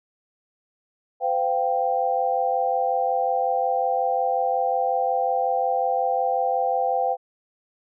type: chord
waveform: sine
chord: C suspended fourth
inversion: none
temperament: equal with one note detuned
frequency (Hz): 512.2 / 698.5 / 784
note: C5 / F5 / G5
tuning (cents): -37 / 0 / 0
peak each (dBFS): -25 / -25 / -23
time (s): 1.2-7.17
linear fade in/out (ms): 50
effects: none